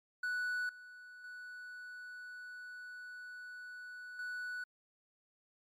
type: tone with level steps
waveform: triangle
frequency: 1480 Hz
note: F#6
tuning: in tune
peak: -32 / -49 / -44 / -37 dBFS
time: 0.23-4.64 s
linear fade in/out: 5 ms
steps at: 0.69 / 1.24 / 4.19 s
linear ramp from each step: 2 ms
effects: MP3 96 kbps